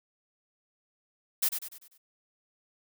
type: noise with echo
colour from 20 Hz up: blue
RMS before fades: -26 dBFS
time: 1.42-1.49 s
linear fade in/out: 10 ms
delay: 98 ms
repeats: 5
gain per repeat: -7 dB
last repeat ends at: 1.98 s
effects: none